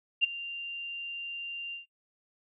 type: tone with ADSR envelope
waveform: sine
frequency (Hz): 2784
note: F7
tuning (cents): -6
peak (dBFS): -18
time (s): 0.21-1.86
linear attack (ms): 29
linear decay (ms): 13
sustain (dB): -17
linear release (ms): 130
effects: noise-tail reverb RT60 0.1 s tail -26 dB re dry